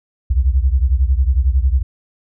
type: beating tone pair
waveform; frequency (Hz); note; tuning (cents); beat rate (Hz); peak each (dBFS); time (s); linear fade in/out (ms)
sine; 61.74 / 72.74; B1 / D2; 0 / -16; 11; -13 / -16; 0.3-1.83; 10
effects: none